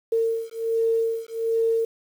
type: beating tone pair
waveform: sine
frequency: 453.7 / 455 Hz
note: A#4 / A#4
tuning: -47 / -42 cents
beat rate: 1.3 Hz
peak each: -24 dBFS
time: 0.12-1.85 s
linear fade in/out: 5 ms
effects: 8-bit